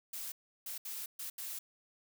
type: noise bursts at uneven times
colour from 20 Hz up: blue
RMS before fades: -42 dBFS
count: 5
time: 0.13-0.32 / 0.66-0.78 / 0.85-1.06 / 1.19-1.3 / 1.38-1.59 s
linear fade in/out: 5 ms
effects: none